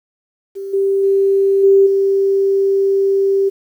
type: tone with level steps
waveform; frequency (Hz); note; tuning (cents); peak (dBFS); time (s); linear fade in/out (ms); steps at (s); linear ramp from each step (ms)
sine; 392; G4; 0; -23 / -12 / -10 / -6 / -11; 0.55-3.5; 20; 0.73 / 1.03 / 1.63 / 1.86; 10
effects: 8-bit